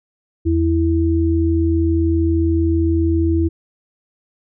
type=tone pair together; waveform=sine; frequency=82.47 / 329.6 Hz; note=E2 / E4; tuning=+1 / 0 cents; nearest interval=2 octaves; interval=2399 cents; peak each=-16 dBFS; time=0.45-3.49 s; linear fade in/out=20 ms; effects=none